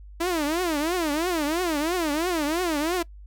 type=tone with vibrato; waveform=sawtooth; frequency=324.9 Hz; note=E4; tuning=25 cents flat; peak=-19 dBFS; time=0.2-3.03 s; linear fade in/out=10 ms; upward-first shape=triangle; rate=3 Hz; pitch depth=250 cents each way; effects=noise-tail reverb RT60 0.1 s tail -22 dB re dry + added 50 Hz sine -41 dBFS peak until 3.26 s